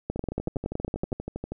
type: two click trains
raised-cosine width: 2 ms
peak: -14 / -19 dBFS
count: 12 / 18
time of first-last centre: 0.1-1.128 / 0.16-1.52 s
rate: 10.7 / 12.5 Hz
effects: none